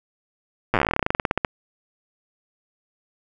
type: slowing click train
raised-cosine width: 0.5 ms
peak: -4 dBFS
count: 25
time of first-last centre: 0.74-1.448 s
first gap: 8 ms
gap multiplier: 1.1
effects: none